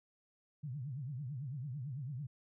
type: tone with vibrato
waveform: sine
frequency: 135 Hz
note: C#3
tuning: 45 cents flat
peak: -39 dBFS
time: 0.63-2.27 s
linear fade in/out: 10 ms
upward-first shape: triangle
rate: 9 Hz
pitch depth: 270 cents each way
effects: none